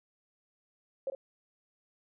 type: tone with echo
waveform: sine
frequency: 538 Hz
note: C5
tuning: 48 cents sharp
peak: -30 dBFS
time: 1.07-1.1 s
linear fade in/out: 2 ms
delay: 50 ms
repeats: 1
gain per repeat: -9 dB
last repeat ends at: 1.15 s
effects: none